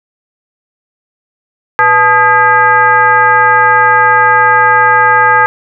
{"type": "tone with frequency modulation", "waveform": "sine", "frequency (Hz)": 1244.5, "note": "D#6", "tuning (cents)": 0, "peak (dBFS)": -4, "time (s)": [1.79, 5.46], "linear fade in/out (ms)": 0, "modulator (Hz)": 376, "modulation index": 1.5, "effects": []}